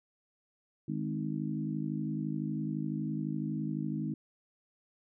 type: harmonic tone with a mistuned harmonic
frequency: 51.91 Hz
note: G#1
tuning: in tune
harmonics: 3 / 4 / 5 / 6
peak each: -36 / -37 / -38 / -39 dBFS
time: 0.88-4.14 s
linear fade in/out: 5 ms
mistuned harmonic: 3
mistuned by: -23 cents
effects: none